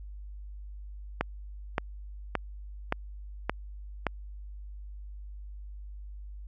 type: click train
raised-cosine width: 0.5 ms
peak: -11 dBFS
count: 6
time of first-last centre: 1.21-4.067 s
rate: 1.75 Hz
effects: added 50 Hz sine -40 dBFS peak until 6.47 s